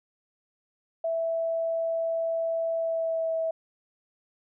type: tone with pitch glide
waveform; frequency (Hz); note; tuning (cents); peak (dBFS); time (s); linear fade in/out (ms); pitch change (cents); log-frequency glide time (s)
sine; 659 to 650.7; E5 to E5; -1 to -23; -25; 1.04-3.51; 5; -22; 2.76-3.34
effects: none